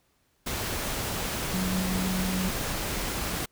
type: tone in noise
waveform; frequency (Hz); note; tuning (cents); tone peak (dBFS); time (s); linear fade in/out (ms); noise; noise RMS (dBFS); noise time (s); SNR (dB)
sine; 185.9; F#3; +8; -27; 1.53-2.49; 10; pink; -31; 0.46-3.46; +1
effects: pink hiss -69 dBFS RMS until 3.51 s